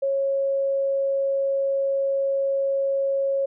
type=tone; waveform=sine; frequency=548 Hz; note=C#5; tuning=20 cents flat; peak=-20 dBFS; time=0.02-3.46 s; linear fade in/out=10 ms; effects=none